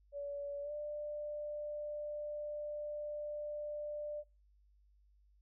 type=tone with pitch glide; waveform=sine; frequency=571 to 593.9 Hz; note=D5 to D5; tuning=-49 to +19 cents; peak=-39 dBFS; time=0.12-4.24 s; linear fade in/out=50 ms; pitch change=+68 cents; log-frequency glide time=0.62-0.72 s; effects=noise-tail reverb RT60 0.3 s tail -23 dB re dry + added 50 Hz sine -65 dBFS peak until 5.41 s